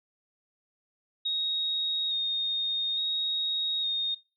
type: tone with vibrato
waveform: sine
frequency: 3729 Hz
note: A#7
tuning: in tune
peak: -26 dBFS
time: 1.25-4.15 s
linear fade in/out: 10 ms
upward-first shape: square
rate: 0.58 Hz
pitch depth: 16 cents each way
effects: noise-tail reverb RT60 0.3 s tail -22 dB re dry